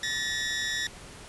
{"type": "tone pair together", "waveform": "20% pulse", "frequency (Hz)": [1760, 1900.3], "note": ["A6", "A#6"], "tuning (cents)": [0, 33], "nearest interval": "minor second", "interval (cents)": 133, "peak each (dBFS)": -26, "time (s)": [0.03, 0.87], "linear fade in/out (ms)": 2, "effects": ["pink hiss -46 dBFS RMS until 1.28 s", "resampled to 24000 Hz"]}